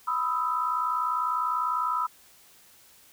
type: tone cluster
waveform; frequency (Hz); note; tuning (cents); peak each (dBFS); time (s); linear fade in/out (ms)
sine; 991 / 1261 / 1321; B5 / D#6 / E6; +6 / +23 / +3; -29; 0.07-2.07; 10
effects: white hiss -56 dBFS RMS until 3.12 s